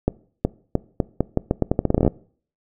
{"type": "accelerating click train", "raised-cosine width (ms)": 2, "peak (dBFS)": -4, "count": 19, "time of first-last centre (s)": [0.08, 2.078], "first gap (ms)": 370, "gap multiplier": 0.82, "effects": ["noise-tail reverb RT60 0.5 s tail -22 dB re dry"]}